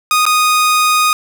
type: tone with dropouts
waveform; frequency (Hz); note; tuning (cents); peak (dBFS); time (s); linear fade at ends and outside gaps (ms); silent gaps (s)
sawtooth; 1240; D#6; -6; -6; 0.11-1.13; 1; 0.254-0.264
effects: none